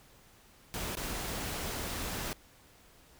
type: noise with dropouts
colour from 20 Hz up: pink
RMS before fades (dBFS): -37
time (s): 0.74-2.33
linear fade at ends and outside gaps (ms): 0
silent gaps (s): 0.953-0.971
effects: pink hiss -60 dBFS RMS until 3.19 s